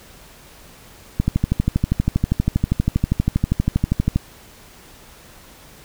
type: click train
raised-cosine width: 5 ms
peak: -4 dBFS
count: 38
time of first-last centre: 1.2-4.16 s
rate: 12.5 Hz
effects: pink hiss -45 dBFS RMS until 5.84 s